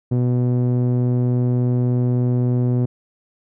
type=tone with low-pass filter; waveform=sawtooth; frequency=123.47 Hz; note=B2; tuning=in tune; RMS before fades=-18 dBFS; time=0.11-2.86 s; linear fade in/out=10 ms; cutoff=360 Hz; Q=0.83; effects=none